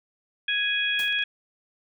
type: harmonic tone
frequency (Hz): 830.6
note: G#5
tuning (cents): 0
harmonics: 2 / 3 / 4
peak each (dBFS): -27 / -27 / -27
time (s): 0.48-1.24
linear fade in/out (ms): 5
type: noise with exponential decay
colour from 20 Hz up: white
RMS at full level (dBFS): -35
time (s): 0.99-1.17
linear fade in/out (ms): 2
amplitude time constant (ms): 37
type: clicks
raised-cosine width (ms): 0.2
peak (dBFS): -28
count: 6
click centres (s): 0.998 / 1.035 / 1.08 / 1.126 / 1.189 / 1.225
effects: none